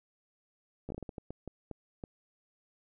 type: slowing click train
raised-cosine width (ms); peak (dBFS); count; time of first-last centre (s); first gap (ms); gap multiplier
2; -27; 12; 0.89-2.038; 13; 1.38
effects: none